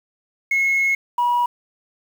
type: tone pair in turn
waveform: sine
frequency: 2174 / 966.2 Hz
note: C#7 / B5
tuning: -34 / -38 cents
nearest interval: octave + major second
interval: 1404 cents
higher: first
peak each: -14 dBFS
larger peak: neither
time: 0.51-0.95 / 1.18-1.46 s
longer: first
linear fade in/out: 5 ms
effects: tanh soft clip ceiling -13 dBFS + 7-bit